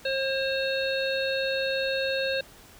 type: harmonic tone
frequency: 536 Hz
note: C5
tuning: 42 cents sharp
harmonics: 1 / 3 / 5 / 7 / 8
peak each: -27 / -32 / -34 / -35 / -36 dBFS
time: 0.05-2.41 s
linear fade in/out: 5 ms
effects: pink hiss -51 dBFS RMS until 2.79 s